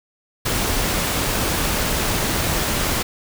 pink noise, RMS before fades -21 dBFS, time 0.45-3.03 s, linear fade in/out 10 ms, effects none

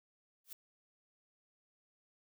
blue noise with exponential growth, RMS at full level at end -42 dBFS, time 0.44-0.53 s, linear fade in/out 5 ms, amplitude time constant 19 ms, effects none

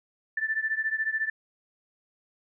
sine beating tone pair, 1760 / 1774 Hz, A6 / A6, 0 / +14 cents, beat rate 14 Hz, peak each -28 / -30 dBFS, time 0.37-1.3 s, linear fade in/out 5 ms, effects none

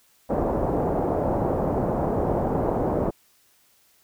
white low-pass noise, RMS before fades -24 dBFS, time 0.29-3.11 s, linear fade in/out 20 ms, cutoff 740 Hz, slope 24 dB/octave, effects white hiss -61 dBFS RMS until 4.03 s

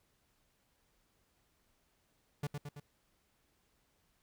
45% pulse tone with echo, 145.1 Hz, D3, 21 cents flat, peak -34 dBFS, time 2.43-2.47 s, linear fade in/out 5 ms, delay 110 ms, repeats 3, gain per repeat -4 dB, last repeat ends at 2.8 s, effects pink hiss -75 dBFS RMS until 4.22 s

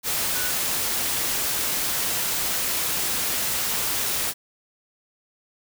sine tone in noise, 1480 Hz, F#6, in tune, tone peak -32 dBFS, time 0.32-0.53 s, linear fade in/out 50 ms, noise white, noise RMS -25 dBFS, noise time 0.03-4.34 s, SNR -10 dB, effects none

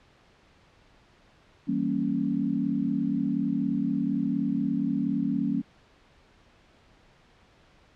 sine chord, E diminished seventh, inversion none, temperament equal, 164.81 / 196 / 233.1 / 277.2 Hz, E3 / G3 / Bb3 / Db4, 0 / 0 / 0 / 0 cents, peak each -34 / -30 / -29 / -28 dBFS, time 1.67-5.62 s, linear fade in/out 20 ms, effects pink hiss -59 dBFS RMS until 7.95 s + low-pass 4000 Hz 12 dB/octave

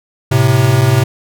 square tone pair together, 110 / 130.81 Hz, A2 / C3, 0 / 0 cents, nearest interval minor third, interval 300 cents, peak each -13 / -11 dBFS, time 0.31-1.04 s, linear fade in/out 10 ms, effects none

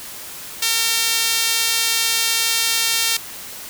sawtooth tone with high-pass filter, 455.6 Hz, A#4, 40 cents flat, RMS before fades -19 dBFS, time 0.62-3.17 s, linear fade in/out 5 ms, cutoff 3300 Hz, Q 0.83, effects white hiss -34 dBFS RMS until 3.69 s

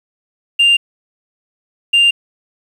sine tone pair in turn, 2794 / 2794 Hz, F7 / F7, 0 / 0 cents, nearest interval unison, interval 0 cents, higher neither, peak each -5 dBFS, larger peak neither, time 0.59-0.77 / 1.93-2.11 s, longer neither, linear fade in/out 10 ms, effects tanh soft clip ceiling -6 dBFS + 7-bit

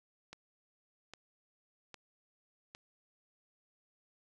click train, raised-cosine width 0.2 ms, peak -30 dBFS, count 4, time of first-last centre 0.33-2.749 s, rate 1.24 Hz, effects none

